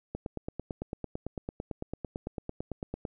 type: click train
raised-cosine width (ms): 2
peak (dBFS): -21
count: 27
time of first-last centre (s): 0.15-3.052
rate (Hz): 8.96
effects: none